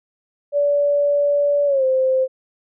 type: tone with pitch glide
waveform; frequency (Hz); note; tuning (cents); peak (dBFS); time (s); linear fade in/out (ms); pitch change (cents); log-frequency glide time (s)
sine; 576 to 522.1; D5 to C5; -34 to -4; -14; 0.52-2.28; 50; -170; 1.66-1.84
effects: none